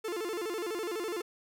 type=tone with vibrato; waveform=45% pulse; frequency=392 Hz; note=G4; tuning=in tune; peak=-33 dBFS; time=0.04-1.22 s; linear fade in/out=10 ms; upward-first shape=square; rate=12 Hz; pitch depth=200 cents each way; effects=none